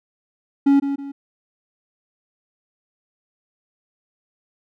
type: tone with echo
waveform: triangle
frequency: 278.9 Hz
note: C#4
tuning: 11 cents sharp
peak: -9 dBFS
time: 0.66-0.8 s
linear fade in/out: 10 ms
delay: 160 ms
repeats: 2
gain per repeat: -9 dB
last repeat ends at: 1.12 s
effects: none